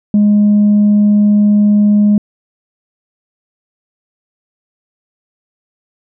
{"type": "tone", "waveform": "sine", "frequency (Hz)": 207.4, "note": "G#3", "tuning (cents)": -2, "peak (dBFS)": -4, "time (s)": [0.14, 2.18], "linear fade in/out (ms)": 2, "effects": ["tanh soft clip ceiling -4 dBFS"]}